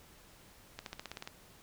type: accelerating click train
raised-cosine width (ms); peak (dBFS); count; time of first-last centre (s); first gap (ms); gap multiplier
0.2; -24; 9; 0.79-1.275; 72; 0.95
effects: pink hiss -59 dBFS RMS until 1.62 s